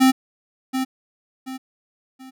square tone with echo, 261.6 Hz, C4, in tune, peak -12 dBFS, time 0-0.12 s, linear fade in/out 20 ms, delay 730 ms, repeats 3, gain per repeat -9 dB, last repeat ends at 2.31 s, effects none

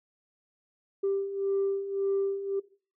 sine beating tone pair, 392.1 / 393.9 Hz, G4 / G4, 0 / +8 cents, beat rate 1.8 Hz, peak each -32 / -27 dBFS, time 1.03-2.6 s, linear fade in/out 10 ms, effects noise-tail reverb RT60 0.4 s tail -18 dB re dry + tanh soft clip ceiling -21 dBFS

